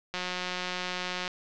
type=click train; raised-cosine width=0.2 ms; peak=-15 dBFS; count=207; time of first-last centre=0.14-1.278 s; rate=181 Hz; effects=low-pass 5000 Hz 12 dB/octave